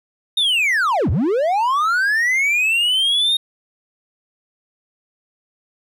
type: linear two-way sweep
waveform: triangle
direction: down then up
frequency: 3729 to 64.3 to 3729 Hz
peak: -13 dBFS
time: 0.37-3.37 s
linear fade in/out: 5 ms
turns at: 1.1 s
effects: none